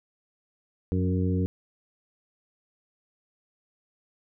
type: harmonic tone with a mistuned harmonic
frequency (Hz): 92.4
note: F#2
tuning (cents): -2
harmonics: 1 / 2 / 3 / 4 / 5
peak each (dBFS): -25 / -28 / -31 / -36 / -35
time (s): 0.92-1.46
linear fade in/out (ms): 0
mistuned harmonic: 2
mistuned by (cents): -31
effects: none